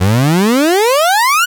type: exponential sweep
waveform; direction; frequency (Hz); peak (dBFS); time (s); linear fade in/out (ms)
30% pulse; up; 87.4 to 1501; -6; 0-1.46; 20
effects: none